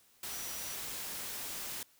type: tone in noise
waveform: sine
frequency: 5850 Hz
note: F#8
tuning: 21 cents flat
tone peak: -47 dBFS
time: 0.31-0.75 s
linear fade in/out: 2 ms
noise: white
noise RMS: -41 dBFS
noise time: 0.23-1.83 s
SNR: -9 dB
effects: white hiss -66 dBFS RMS until 1.99 s